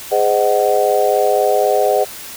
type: chord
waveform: sine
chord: Ab dominant seventh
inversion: none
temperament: just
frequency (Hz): 415.3 / 519.1 / 623 / 747.5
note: Ab4 / C5 / Eb5 / Gb5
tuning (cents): 0 / -14 / +2 / +17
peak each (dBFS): -17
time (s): 0.11-2.05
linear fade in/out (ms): 20
effects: white hiss -32 dBFS RMS until 2.36 s